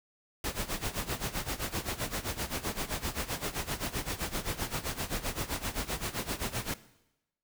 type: noise with tremolo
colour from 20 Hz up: pink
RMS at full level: -32 dBFS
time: 0.44-6.74 s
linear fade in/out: 2 ms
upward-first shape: sine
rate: 7.7 Hz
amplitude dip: 85%
effects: noise-tail reverb RT60 0.9 s tail -17 dB re dry